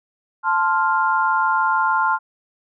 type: chord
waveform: sine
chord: F major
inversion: first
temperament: equal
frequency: 880 / 1046.5 / 1396.9 Hz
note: A5 / C6 / F6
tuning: 0 / 0 / 0 cents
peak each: -20 dBFS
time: 0.43-2.19 s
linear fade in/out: 50 ms
effects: none